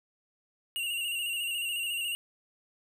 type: tone with vibrato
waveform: square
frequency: 2808 Hz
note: F7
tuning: 9 cents sharp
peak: -31 dBFS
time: 0.76-2.15 s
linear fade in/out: 0 ms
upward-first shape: square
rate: 14 Hz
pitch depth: 38 cents each way
effects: none